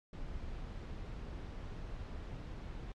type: noise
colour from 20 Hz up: brown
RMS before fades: -44 dBFS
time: 0.13-2.92 s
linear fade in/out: 2 ms
effects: low-pass 5000 Hz 12 dB/octave + AAC 64 kbps